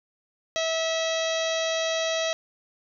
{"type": "harmonic tone with a mistuned harmonic", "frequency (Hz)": 649, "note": "E5", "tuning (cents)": -27, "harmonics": [1, 2, 3, 4, 5, 6, 7, 8, 9, 10], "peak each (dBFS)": [-26, -37, -34, -36, -34, -33, -43, -43, -37, -43], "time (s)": [0.56, 2.33], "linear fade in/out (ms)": 0, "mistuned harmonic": 10, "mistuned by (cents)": 15, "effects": []}